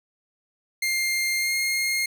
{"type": "tone with pitch glide", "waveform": "sawtooth", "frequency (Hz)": [2111, 2134], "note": ["C7", "C7"], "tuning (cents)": [15, 34], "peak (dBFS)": -19, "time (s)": [0.82, 2.06], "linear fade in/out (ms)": 5, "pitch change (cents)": 19, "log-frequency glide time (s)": [1.38, 1.55], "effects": []}